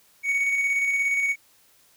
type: tone with tremolo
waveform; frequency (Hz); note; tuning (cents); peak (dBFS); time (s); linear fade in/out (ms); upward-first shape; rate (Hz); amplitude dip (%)
triangle; 2234; C#7; +13; -18; 0.23-1.36; 50; square; 17; 30
effects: white hiss -59 dBFS RMS until 1.96 s